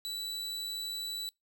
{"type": "tone", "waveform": "40% pulse", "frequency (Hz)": 3951, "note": "B7", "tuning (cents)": 0, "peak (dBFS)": -34, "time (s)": [0.05, 1.29], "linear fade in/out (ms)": 0, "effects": ["noise-tail reverb RT60 0.2 s tail -25 dB re dry"]}